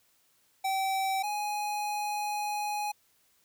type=tone pair in turn; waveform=square; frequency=771 / 832.9 Hz; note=G5 / G#5; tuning=-29 / +5 cents; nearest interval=minor second; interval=134 cents; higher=second; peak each=-28 / -31 dBFS; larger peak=first; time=0.64-1.23 / 1.23-2.92 s; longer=second; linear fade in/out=10 ms; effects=white hiss -68 dBFS RMS until 3.44 s